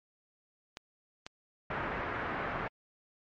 clicks, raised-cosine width 0.2 ms, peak -24 dBFS, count 2, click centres 0.771 / 1.265 s
white low-pass noise, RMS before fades -36 dBFS, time 1.7-2.68 s, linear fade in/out 5 ms, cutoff 1800 Hz, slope 24 dB/octave
effects MP3 48 kbps

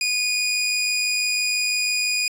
20% pulse tone with amplitude modulation, 2463 Hz, D#7, 18 cents flat, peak -14 dBFS, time 0.01-2.28 s, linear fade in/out 2 ms, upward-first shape sine, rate 106 Hz, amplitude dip 25%, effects resampled to 32000 Hz

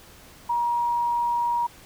sine tone, 951 Hz, A#5, 34 cents sharp, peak -21 dBFS, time 0.49-1.67 s, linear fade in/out 10 ms, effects pink hiss -49 dBFS RMS until 1.85 s

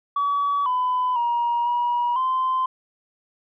sine tone with pitch steps, 1138 / 1004 / 949 / 962 / 1035 Hz, C#6 / B5 / A#5 / B5 / C6, +45 / +28 / +31 / -46 / -19 cents, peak -18 dBFS, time 0.16-2.66 s, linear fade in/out 5 ms, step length 500 ms, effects tanh soft clip ceiling -16 dBFS

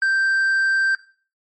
triangle tone, 1568 Hz, G6, in tune, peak -14 dBFS, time 0.02-0.95 s, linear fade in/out 2 ms, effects noise-tail reverb RT60 0.4 s tail -17 dB re dry + MP3 32 kbps

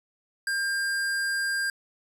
square tone, 1600 Hz, G6, 35 cents sharp, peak -26 dBFS, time 0.47-1.7 s, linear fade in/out 2 ms, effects resampled to 32000 Hz

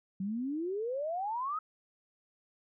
sine exponential sweep, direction up, 185 to 1300 Hz, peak -32 dBFS, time 0.2-1.59 s, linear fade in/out 5 ms, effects none

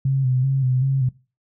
sine tone with vibrato, 131.4 Hz, C3, 8 cents sharp, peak -16 dBFS, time 0.05-1.09 s, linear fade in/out 5 ms, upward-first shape square, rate 2.6 Hz, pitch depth 48 cents each way, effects noise-tail reverb RT60 0.3 s tail -20 dB re dry

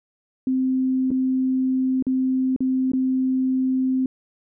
sine tone with dropouts, 260 Hz, C4, 11 cents flat, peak -18 dBFS, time 0.47-4.06 s, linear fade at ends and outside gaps 2 ms, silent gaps 1.106-1.114 / 2.025-2.067 / 2.563-2.605 / 2.918-2.934 s, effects none

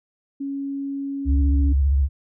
sine tone with pitch glide, 277.2 to 281.4 Hz, C#4 to C#4, 0 to +26 cents, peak -25 dBFS, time 0.4-1.73 s, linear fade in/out 10 ms, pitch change +26 cents, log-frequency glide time 1.32-1.38 s
sine tone with vibrato, 69.3 Hz, C#2, in tune, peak -15 dBFS, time 1.25-2.09 s, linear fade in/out 50 ms, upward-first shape sine, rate 15 Hz, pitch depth 100 cents each way
effects none

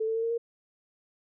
sine tone with pitch steps, 440 / 446.4 / 452.9 / 459.5 / 466.2 Hz, A4 / A4 / A#4 / A#4 / A#4, 0 / +25 / -50 / -25 / 0 cents, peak -26 dBFS, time 0-0.38 s, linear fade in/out 10 ms, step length 76 ms, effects none

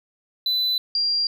triangle / sine tone pair in turn, 4000 / 4765 Hz, B7 / D8, +21 / +24 cents, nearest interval minor third, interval 303 cents, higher second, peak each -18 / -19 dBFS, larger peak first, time 0.46-0.78 / 0.95-1.27 s, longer neither, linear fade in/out 2 ms, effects none

